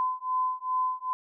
sine beating tone pair, 1018 / 1020.5 Hz, C6 / C6, -48 / -44 cents, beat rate 2.5 Hz, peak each -29 dBFS, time 0-1.13 s, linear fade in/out 0 ms, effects none

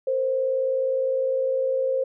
sine tone pair together, 466.2 / 526 Hz, A#4 / C5, 0 / +9 cents, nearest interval major second, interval 209 cents, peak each -30 / -21 dBFS, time 0.07-2.04 s, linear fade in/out 5 ms, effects none

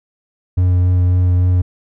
triangle tone with vibrato, 90.1 Hz, F#2, 45 cents flat, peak -8 dBFS, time 0.57-1.62 s, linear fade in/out 10 ms, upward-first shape sine, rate 3.6 Hz, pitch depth 12 cents each way, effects none

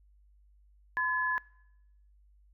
sine tone pair together, 1015 / 1707 Hz, B5 / G#6, +47 / +47 cents, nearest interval major sixth, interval 900 cents, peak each -32 / -28 dBFS, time 0.97-1.38 s, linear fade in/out 0 ms, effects noise-tail reverb RT60 0.8 s tail -24 dB re dry + added 50 Hz sine -59 dBFS peak until 2.53 s

